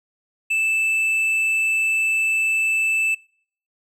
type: tone with tanh clipping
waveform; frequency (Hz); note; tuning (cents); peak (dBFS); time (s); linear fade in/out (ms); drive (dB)
sine; 2637; E7; 0; -19; 0.5-3.15; 10; 6
effects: noise-tail reverb RT60 0.6 s tail -26 dB re dry